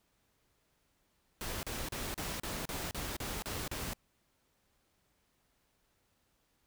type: noise bursts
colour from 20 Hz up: pink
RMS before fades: -39 dBFS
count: 10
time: 1.41-3.934 s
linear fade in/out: 0 ms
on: 220 ms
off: 36 ms
effects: pink hiss -75 dBFS RMS until 6.66 s